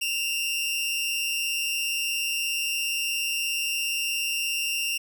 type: tone pair together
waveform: sawtooth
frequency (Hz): 2637 / 2794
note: E7 / F7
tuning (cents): 0 / 0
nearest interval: minor second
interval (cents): 100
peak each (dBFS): -29 / -23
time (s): 0.01-4.98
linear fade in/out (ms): 10
effects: none